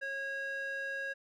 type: tone with band-pass filter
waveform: square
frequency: 547 Hz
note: C#5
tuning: 23 cents flat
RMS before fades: -38 dBFS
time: 0.01-1.14 s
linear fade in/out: 20 ms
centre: 1600 Hz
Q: 2.7
effects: none